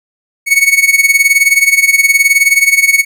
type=tone with tremolo; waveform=45% pulse; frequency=2220 Hz; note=C#7; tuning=2 cents sharp; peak=-3 dBFS; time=0.46-3.05 s; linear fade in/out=50 ms; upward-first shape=sine; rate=19 Hz; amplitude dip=80%; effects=none